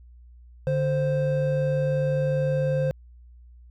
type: tone pair together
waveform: triangle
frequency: 146.85 / 523.3 Hz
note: D3 / C5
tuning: 0 / 0 cents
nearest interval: octave + minor seventh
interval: 2200 cents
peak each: -22 dBFS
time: 0.67-2.91 s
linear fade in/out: 0 ms
effects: added 60 Hz sine -46 dBFS peak until 3.7 s